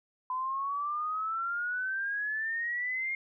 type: exponential sweep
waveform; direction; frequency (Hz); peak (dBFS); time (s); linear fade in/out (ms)
sine; up; 1010 to 2142; -30; 0.3-3.15; 2
effects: none